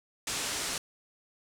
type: low-pass noise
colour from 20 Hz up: white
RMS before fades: -34 dBFS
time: 0.27-0.78 s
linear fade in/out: 2 ms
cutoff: 8900 Hz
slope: 24 dB/octave
effects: none